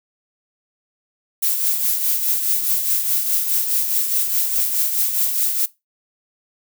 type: noise with tremolo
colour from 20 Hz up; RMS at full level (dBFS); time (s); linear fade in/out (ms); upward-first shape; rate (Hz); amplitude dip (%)
violet; -17; 1.42-5.66; 10; triangle; 4.8; 55
effects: noise-tail reverb RT60 0.2 s tail -19 dB re dry